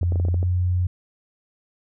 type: tone with pitch glide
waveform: sine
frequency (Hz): 87.4 to 89.96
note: F2 to F#2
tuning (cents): +2 to -48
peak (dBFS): -18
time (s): 0.01-0.87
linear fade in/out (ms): 5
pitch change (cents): +50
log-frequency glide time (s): 0.36-0.42
type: clicks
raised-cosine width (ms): 2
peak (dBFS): -18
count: 8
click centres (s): 0.031 / 0.122 / 0.158 / 0.199 / 0.251 / 0.285 / 0.343 / 0.429
effects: none